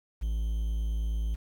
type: tone with quantisation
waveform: triangle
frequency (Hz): 54.6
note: A1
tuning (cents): -13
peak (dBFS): -25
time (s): 0.21-1.36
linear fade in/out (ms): 20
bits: 9
effects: none